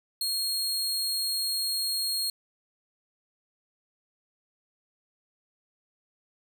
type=tone; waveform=sawtooth; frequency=4265 Hz; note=C8; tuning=32 cents sharp; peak=-24 dBFS; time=0.21-2.3 s; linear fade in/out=2 ms; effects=none